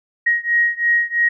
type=beating tone pair; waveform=sine; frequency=1884 / 1887 Hz; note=A#6 / A#6; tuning=+18 / +21 cents; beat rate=3 Hz; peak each=-17 / -18 dBFS; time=0.26-1.29 s; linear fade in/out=10 ms; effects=none